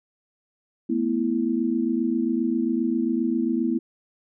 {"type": "chord", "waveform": "sine", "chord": "A suspended second", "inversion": "none", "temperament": "just", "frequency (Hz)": [220, 247.5, 330], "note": ["A3", "B3", "E4"], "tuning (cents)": [0, 4, 2], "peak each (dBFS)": [-27, -24, -25], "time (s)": [0.89, 3.79], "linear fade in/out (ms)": 10, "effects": []}